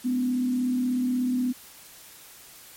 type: tone with frequency modulation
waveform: sine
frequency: 250.7 Hz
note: B3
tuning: 26 cents sharp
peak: -22 dBFS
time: 0.04-1.53 s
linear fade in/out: 20 ms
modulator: 36.5 Hz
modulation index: 0.36
effects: white hiss -48 dBFS RMS until 2.76 s + MP3 64 kbps